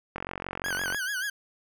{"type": "click train", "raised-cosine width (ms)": 0.5, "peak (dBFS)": -18, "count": 37, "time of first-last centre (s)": [0.16, 0.946], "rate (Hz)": 45.8}
{"type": "tone with vibrato", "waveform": "40% pulse", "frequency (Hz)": 1568, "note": "G6", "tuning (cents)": 0, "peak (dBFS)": -28, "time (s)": [0.64, 1.3], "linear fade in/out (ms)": 5, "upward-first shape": "sine", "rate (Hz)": 6.9, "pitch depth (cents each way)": 120}
{"effects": []}